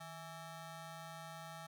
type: ring-modulated tone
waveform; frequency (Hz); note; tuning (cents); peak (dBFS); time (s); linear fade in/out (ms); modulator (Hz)
20% pulse; 493.9; B4; 0; -40; 0-1.67; 10; 336
effects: none